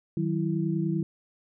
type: tone cluster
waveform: sine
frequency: 156.4 / 186.6 / 330.7 Hz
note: D#3 / F#3 / E4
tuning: +9 / +15 / +6 cents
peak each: -28 / -29 / -30 dBFS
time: 0.17-1.03 s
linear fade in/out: 2 ms
effects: none